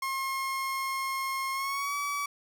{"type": "tone with pitch glide", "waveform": "30% pulse", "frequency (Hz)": [1073, 1143.4], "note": ["C6", "D6"], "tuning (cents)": [43, -47], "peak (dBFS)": -27, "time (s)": [0.02, 2.26], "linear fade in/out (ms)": 5, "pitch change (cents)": 110, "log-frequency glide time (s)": [1.53, 1.95], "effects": []}